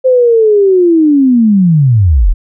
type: linear sweep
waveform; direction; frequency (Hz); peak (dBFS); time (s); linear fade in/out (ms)
sine; down; 523.3 to 30.87; -4; 0.04-2.34; 20
effects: none